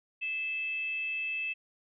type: tone with frequency modulation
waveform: sine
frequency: 2625 Hz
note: E7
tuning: 8 cents flat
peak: -31 dBFS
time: 0.21-1.54 s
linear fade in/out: 20 ms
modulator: 587 Hz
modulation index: 0.25
effects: none